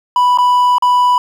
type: tone with dropouts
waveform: triangle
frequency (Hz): 987.8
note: B5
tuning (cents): 0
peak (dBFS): -6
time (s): 0.16-1.18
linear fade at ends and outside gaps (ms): 2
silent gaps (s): 0.375-0.385 / 0.783-0.823
effects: 7-bit